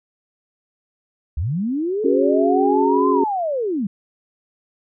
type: linear two-way sweep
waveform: sine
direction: up then down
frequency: 61.9 to 1046.5 to 179.9 Hz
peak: -19 dBFS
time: 1.37-3.87 s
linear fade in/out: 5 ms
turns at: 3.1 s
type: chord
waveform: sine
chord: C# suspended fourth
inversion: none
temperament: equal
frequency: 277.2 / 370 / 415.3 Hz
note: C#4 / F#4 / G#4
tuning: 0 / 0 / 0 cents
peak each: -19 dBFS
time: 2.04-3.24 s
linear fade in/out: 5 ms
effects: none